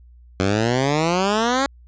10% pulse exponential sweep, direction up, 92.5 to 280.3 Hz, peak -9 dBFS, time 0.4-1.66 s, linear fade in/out 0 ms, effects added 60 Hz sine -44 dBFS peak until 1.87 s + resampled to 16000 Hz

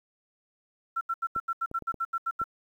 sine tone bursts, 1353 Hz, E6, 45 cents sharp, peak -26 dBFS, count 12, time 0.96-2.441 s, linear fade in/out 10 ms, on 51 ms, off 79 ms
clicks, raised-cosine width 2 ms, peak -28 dBFS, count 5, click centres 1.363 / 1.714 / 1.823 / 1.943 / 2.416 s
effects 10-bit

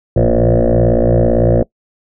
sine tone with frequency modulation, 233.1 Hz, A#3, in tune, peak -7 dBFS, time 0.16-1.63 s, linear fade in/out 5 ms, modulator 57.9 Hz, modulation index 6.6, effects noise-tail reverb RT60 0.1 s tail -22 dB re dry + tanh soft clip ceiling -4 dBFS

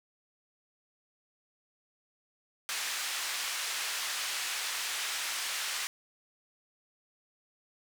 pink band-pass noise, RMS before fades -35 dBFS, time 2.69-5.87 s, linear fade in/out 0 ms, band 1600 to 9700 Hz, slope 12 dB/octave, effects none

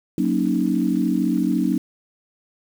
sine chord, D# minor seventh, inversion first, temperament equal, 185 / 233.1 / 277.2 / 311.1 Hz, F#3 / A#3 / C#4 / D#4, 0 / 0 / 0 / 0 cents, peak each -23 dBFS, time 0.18-1.78 s, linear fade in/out 2 ms, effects 7-bit

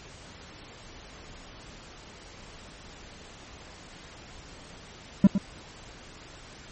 triangle tone with echo, 197.6 Hz, G3, 14 cents sharp, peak -9 dBFS, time 5.24-5.27 s, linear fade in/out 2 ms, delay 110 ms, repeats 1, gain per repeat -10 dB, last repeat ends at 5.38 s, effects pink hiss -47 dBFS RMS until 6.71 s + MP3 32 kbps

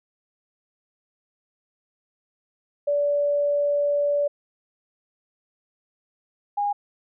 sine tone pair in turn, 578 / 817.4 Hz, D5 / G#5, -28 / -28 cents, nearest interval tritone, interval 600 cents, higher second, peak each -19 / -21 dBFS, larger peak first, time 2.87-4.28 / 6.57-6.73 s, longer first, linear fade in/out 10 ms, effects none

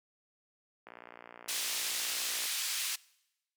click train, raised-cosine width 0.5 ms, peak -32 dBFS, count 95, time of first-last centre 0.87-2.455 s, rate 59.3 Hz
pink band-pass noise, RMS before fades -35 dBFS, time 1.48-2.96 s, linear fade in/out 10 ms, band 2800 to 13000 Hz, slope 12 dB/octave
effects noise-tail reverb RT60 0.9 s tail -23 dB re dry + high-pass 300 Hz 12 dB/octave

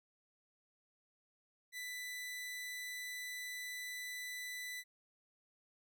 sawtooth tone, 1989 Hz, B6, 12 cents sharp, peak -39 dBFS, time 1.72-4.84 s, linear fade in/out 50 ms, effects none

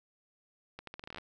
accelerating click train, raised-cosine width 0.3 ms, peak -27 dBFS, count 12, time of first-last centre 0.79-1.184 s, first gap 83 ms, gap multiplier 0.81, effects none

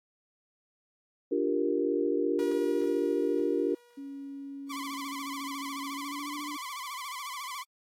sine chord, G minor seventh, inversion second, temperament equal, 293.7 / 349.2 / 392 / 466.2 Hz, D4 / F4 / G4 / Bb4, 0 / 0 / 0 / 0 cents, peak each -31 dBFS, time 1.31-3.75 s, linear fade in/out 10 ms
sawtooth tone with exponential decay, 480.8 Hz, B4, 46 cents flat, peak -34 dBFS, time 2.39-5.38 s, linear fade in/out 0 ms, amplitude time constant 650 ms
sine tone with pitch glide, 278 to 293.7 Hz, C#4 to D4, +5 to 0 cents, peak -38 dBFS, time 3.97-6.57 s, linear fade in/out 10 ms, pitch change +95 cents, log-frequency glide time 5.88-6.4 s
sawtooth tone with vibrato, 1079 Hz, C#6, 47 cents flat, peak -33 dBFS, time 4.69-7.64 s, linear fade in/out 20 ms, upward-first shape sine, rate 14 Hz, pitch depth 140 cents each way
effects AAC 48 kbps

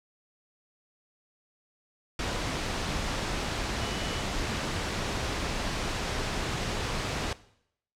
sine tone in noise, 2960 Hz, F#7, in tune, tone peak -42 dBFS, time 3.81-4.22 s, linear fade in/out 2 ms, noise pink, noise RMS -31 dBFS, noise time 2.19-7.33 s, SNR -14 dB, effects noise-tail reverb RT60 0.7 s tail -18 dB re dry + low-pass 6000 Hz 12 dB/octave

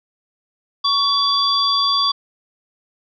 sine tone cluster, 1119 / 3441 / 4720 Hz, C#6 / A7 / D8, +16 / -39 / +8 cents, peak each -19 dBFS, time 0.84-2.12 s, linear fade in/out 10 ms, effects none

